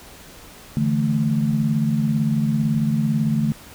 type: chord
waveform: sine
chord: D suspended second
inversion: none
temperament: equal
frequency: 146.83 / 164.81 / 220 Hz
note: D3 / E3 / A3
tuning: 0 / 0 / 0 cents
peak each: -21 / -25 / -20 dBFS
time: 0.77-3.52 s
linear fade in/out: 0 ms
effects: pink hiss -43 dBFS RMS until 3.74 s